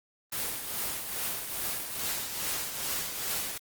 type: noise with tremolo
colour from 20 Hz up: white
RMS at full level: -31 dBFS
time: 0.32-3.58 s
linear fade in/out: 5 ms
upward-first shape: triangle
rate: 2.4 Hz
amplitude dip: 55%
effects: Opus 24 kbps